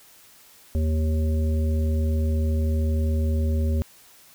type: harmonic tone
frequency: 78.4 Hz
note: D#2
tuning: 14 cents sharp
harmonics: 1 / 3 / 5 / 7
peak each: -20 / -30 / -36 / -37 dBFS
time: 0.75-3.82 s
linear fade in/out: 0 ms
effects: white hiss -52 dBFS RMS until 4.34 s